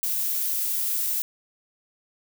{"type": "noise", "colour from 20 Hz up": "violet", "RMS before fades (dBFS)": -26, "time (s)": [0.03, 1.22], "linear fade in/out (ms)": 0, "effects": []}